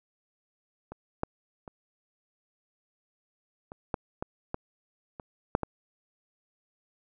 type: clicks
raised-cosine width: 1 ms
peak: -26 / -14 / -28 / -28 / -14 / -18 / -17 / -26 / -8 / -16 dBFS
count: 10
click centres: 0.92 / 1.234 / 1.678 / 3.719 / 3.942 / 4.225 / 4.544 / 5.198 / 5.551 / 5.633 s
effects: none